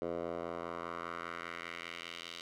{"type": "tone with band-pass filter sweep", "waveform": "10% pulse", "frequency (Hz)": 85, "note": "F2", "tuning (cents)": -46, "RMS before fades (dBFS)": -42, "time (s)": [0.02, 2.41], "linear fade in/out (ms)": 0, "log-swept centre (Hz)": [530, 3600], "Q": 1.8, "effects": []}